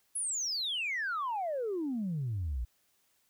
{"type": "exponential sweep", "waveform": "sine", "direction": "down", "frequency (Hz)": [10920, 55.1], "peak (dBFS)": -30, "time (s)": [0.15, 2.65], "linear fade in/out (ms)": 10, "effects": ["tanh soft clip ceiling -28 dBFS", "white hiss -72 dBFS RMS until 3.29 s"]}